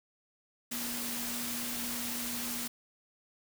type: tone in noise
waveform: sine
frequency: 239.8 Hz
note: A#3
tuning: 49 cents sharp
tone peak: -41 dBFS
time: 0.71-2.68 s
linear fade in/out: 10 ms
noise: white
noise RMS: -37 dBFS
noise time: 0.71-2.68 s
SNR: -7 dB
effects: none